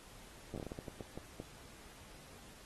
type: slowing click train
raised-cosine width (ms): 2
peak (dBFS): -30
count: 13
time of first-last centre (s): 0.54-1.401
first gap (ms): 9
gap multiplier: 1.34
effects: pink hiss -57 dBFS RMS until 2.65 s + AAC 32 kbps